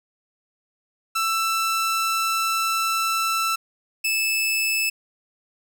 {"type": "tone pair in turn", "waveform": "sawtooth", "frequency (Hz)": [1330, 2620], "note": ["E6", "E7"], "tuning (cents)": [15, -11], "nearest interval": "octave", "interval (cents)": 1174, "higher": "second", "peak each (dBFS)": -17, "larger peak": "neither", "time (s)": [[1.15, 3.56], [4.04, 4.9]], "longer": "first", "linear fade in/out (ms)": 10, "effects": []}